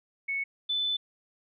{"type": "tone pair in turn", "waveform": "sine", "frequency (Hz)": [2210, 3508], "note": ["C#7", "A7"], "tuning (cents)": [-6, -6], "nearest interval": "minor sixth", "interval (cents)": 800, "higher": "second", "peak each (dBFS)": [-28, -26], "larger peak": "second", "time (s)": [[0.28, 0.44], [0.69, 0.97]], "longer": "second", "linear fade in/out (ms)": 10, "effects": []}